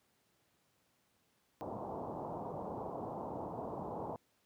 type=low-pass noise; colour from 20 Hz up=white; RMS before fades=-42 dBFS; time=1.61-4.16 s; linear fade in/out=0 ms; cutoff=970 Hz; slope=48 dB/octave; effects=pink hiss -75 dBFS RMS until 4.45 s + high-pass 100 Hz 12 dB/octave